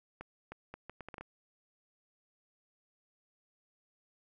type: accelerating click train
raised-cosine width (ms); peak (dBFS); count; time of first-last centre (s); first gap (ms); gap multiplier
0.5; -29; 9; 0.21-1.21; 310; 0.71
effects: none